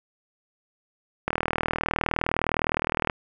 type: click train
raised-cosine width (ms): 0.5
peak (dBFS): -8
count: 73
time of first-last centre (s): 1.28-3.098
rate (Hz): 39.6
effects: none